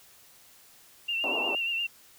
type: tone with vibrato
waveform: sine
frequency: 2750 Hz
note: F7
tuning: 27 cents flat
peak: -27 dBFS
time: 1.08-1.87 s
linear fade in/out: 10 ms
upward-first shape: triangle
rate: 8.5 Hz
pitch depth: 57 cents each way
type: band-pass noise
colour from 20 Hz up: white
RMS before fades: -34 dBFS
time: 1.24-1.55 s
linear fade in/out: 0 ms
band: 250 to 1000 Hz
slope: 48 dB/octave
effects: white hiss -56 dBFS RMS until 2.18 s

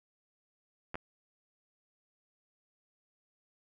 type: clicks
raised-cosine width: 0.5 ms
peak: -23 dBFS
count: 2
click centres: 0.944 / 0.955 s
effects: none

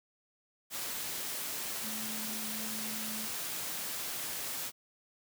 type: tone in noise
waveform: sine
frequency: 217.8 Hz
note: A3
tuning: 17 cents flat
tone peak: -43 dBFS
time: 1.81-3.29 s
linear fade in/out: 50 ms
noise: white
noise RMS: -38 dBFS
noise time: 0.7-4.72 s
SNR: -8 dB
effects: high-pass 100 Hz 12 dB/octave

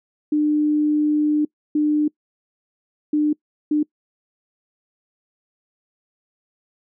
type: tone bursts at uneven times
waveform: sine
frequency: 300 Hz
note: D4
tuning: 37 cents sharp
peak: -15 dBFS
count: 4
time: 0.32-1.45 / 1.75-2.08 / 3.13-3.33 / 3.71-3.83 s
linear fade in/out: 5 ms
effects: noise-tail reverb RT60 0.1 s tail -24 dB re dry

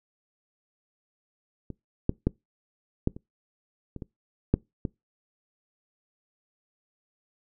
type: clicks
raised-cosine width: 3 ms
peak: -24 / -9 / -9 / -10 / -27 / -24 / -23 / -6 / -16 dBFS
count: 9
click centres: 1.703 / 2.094 / 2.27 / 3.074 / 3.165 / 3.963 / 4.022 / 4.54 / 4.852 s
effects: noise-tail reverb RT60 0.2 s tail -24 dB re dry

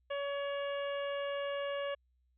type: harmonic tone with a mistuned harmonic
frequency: 564 Hz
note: C#5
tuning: 30 cents sharp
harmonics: 1 / 2 / 3 / 4 / 5 / 6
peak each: -35 / -44 / -45 / -51 / -47 / -55 dBFS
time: 0.1-1.95 s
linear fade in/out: 10 ms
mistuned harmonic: 6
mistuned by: -25 cents
effects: added 62 Hz sine -70 dBFS peak until 2.37 s

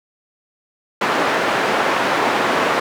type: band-pass noise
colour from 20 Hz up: white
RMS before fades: -18 dBFS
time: 1.01-2.8 s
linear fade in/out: 5 ms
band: 250 to 1400 Hz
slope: 12 dB/octave
effects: none

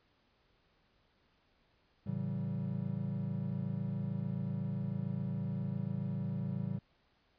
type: chord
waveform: triangle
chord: A dominant seventh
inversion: none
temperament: equal with one note detuned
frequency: 110 / 138.59 / 164.81 / 192.08 Hz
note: A2 / C#3 / E3 / G3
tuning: 0 / 0 / 0 / -35 cents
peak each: -39 / -37 / -39 / -37 dBFS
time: 2.06-6.79 s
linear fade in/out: 10 ms
effects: pink hiss -72 dBFS RMS until 7.38 s + resampled to 11025 Hz

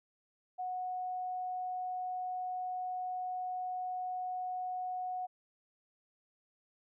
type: tone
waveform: sine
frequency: 734 Hz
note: F#5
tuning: 14 cents flat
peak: -35 dBFS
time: 0.58-5.27 s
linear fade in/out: 20 ms
effects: none

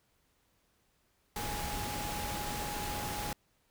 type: tone in noise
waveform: sine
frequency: 830.6 Hz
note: G#5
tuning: in tune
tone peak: -40 dBFS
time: 1.36-3.33 s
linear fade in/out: 2 ms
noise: pink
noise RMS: -38 dBFS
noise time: 1.36-3.33 s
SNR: -5 dB
effects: pink hiss -73 dBFS RMS until 3.7 s

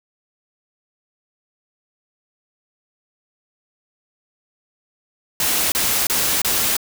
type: noise bursts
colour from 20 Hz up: white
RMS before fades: -19 dBFS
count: 4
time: 5.4-6.767 s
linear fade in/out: 2 ms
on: 320 ms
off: 29 ms
effects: none

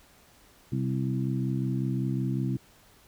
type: harmonic tone with a mistuned harmonic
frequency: 65.4 Hz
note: C2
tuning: in tune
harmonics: 2 / 3 / 4 / 5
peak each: -28 / -32 / -34 / -36 dBFS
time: 0.72-2.57 s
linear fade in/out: 5 ms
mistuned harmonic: 5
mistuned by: +19 cents
effects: pink hiss -58 dBFS RMS until 3.07 s

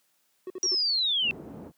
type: tone bursts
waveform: triangle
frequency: 370 Hz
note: F#4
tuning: in tune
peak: -31 dBFS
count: 4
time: 0.47-0.747 s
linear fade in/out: 2 ms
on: 31 ms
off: 51 ms
type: linear sweep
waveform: sine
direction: down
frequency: 5750 to 2637 Hz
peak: -23 dBFS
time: 0.63-1.31 s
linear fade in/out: 0 ms
type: low-pass noise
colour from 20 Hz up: pink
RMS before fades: -38 dBFS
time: 1.21-1.72 s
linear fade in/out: 50 ms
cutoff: 470 Hz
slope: 12 dB/octave
effects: white hiss -70 dBFS RMS until 1.77 s + high-pass 150 Hz 12 dB/octave

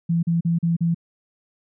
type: tone bursts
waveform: sine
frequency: 168.2 Hz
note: E3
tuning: 35 cents sharp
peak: -17 dBFS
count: 5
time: 0.09-0.946 s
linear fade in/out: 10 ms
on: 140 ms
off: 39 ms
effects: none

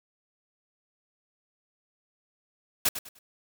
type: noise with echo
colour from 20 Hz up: white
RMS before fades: -23 dBFS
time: 2.85-2.89 s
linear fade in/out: 5 ms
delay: 100 ms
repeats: 3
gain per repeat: -11 dB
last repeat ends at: 3.19 s
effects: none

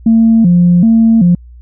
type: tone with vibrato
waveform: sine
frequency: 199.1 Hz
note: G3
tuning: 27 cents sharp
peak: -3 dBFS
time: 0.06-1.35 s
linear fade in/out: 5 ms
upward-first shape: square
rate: 1.3 Hz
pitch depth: 220 cents each way
effects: tanh soft clip ceiling 0 dBFS + added 60 Hz sine -32 dBFS peak until 1.61 s

